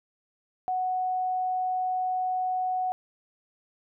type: tone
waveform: sine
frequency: 740 Hz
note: F#5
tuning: in tune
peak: -25 dBFS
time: 0.68-2.92 s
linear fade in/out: 0 ms
effects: none